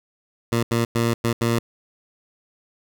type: tone bursts at uneven times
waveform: 15% pulse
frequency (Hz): 116.54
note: A#2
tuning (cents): 0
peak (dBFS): -12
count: 5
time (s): 0.52-0.63 / 0.71-0.85 / 0.95-1.14 / 1.24-1.33 / 1.41-1.59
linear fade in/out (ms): 5
effects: none